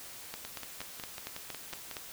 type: two click trains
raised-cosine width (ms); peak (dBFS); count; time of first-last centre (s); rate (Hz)
0.2; -23 / -21; 9 / 8; 0.45-1.913 / 0.34-1.968; 5.47 / 4.3
effects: white hiss -47 dBFS RMS until 2.12 s